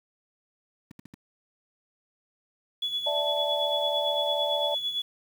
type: clicks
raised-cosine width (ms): 5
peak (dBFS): -23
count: 4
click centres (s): 0.911 / 0.993 / 1.056 / 1.139
type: tone with tremolo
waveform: sine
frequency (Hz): 3402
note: G#7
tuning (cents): +41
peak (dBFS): -25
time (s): 2.82-5.02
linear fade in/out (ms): 5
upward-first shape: sine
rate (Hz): 8.9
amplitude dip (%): 60
type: chord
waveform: sine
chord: D suspended second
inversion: none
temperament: equal with one note detuned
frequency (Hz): 583.6 / 659.3 / 880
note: D5 / E5 / A5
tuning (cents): -11 / 0 / 0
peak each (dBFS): -28 / -32 / -32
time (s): 3.06-4.75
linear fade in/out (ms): 10
effects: high-pass 300 Hz 12 dB/octave + 8-bit